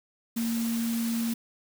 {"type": "tone in noise", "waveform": "sine", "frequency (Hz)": 230.5, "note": "A#3", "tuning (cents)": -19, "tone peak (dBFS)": -26, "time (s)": [0.36, 1.34], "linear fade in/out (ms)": 10, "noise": "white", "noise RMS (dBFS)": -38, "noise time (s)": [0.36, 1.34], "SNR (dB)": 9, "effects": []}